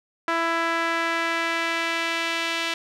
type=tone with band-pass filter sweep; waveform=sawtooth; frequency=332.4 Hz; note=E4; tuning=15 cents sharp; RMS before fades=-25 dBFS; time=0.28-2.74 s; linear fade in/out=2 ms; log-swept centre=1400 to 2900 Hz; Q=1.4; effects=none